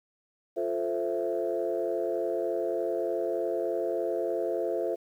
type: chord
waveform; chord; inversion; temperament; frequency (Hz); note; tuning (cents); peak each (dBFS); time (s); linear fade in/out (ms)
sine; F major seventh; none; equal with one note detuned; 349.2 / 440 / 523.3 / 663.5; F4 / A4 / C5 / E5; 0 / 0 / 0 / +11; -32; 0.56-4.96; 20
effects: tanh soft clip ceiling -18 dBFS + 10-bit